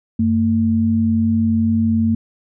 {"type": "tone pair together", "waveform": "sine", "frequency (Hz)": [93.98, 225.6], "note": ["F#2", "A3"], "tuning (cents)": [28, 44], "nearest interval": "octave + minor third", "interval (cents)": 1516, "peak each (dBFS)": [-20, -14], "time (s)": [0.19, 2.15], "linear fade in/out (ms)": 5, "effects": []}